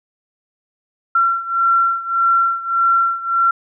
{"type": "beating tone pair", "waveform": "sine", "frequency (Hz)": [1361, 1362.7], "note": ["F6", "F6"], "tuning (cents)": [-45, -43], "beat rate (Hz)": 1.7, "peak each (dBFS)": [-15, -18], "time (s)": [1.15, 3.51], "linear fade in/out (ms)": 5, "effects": []}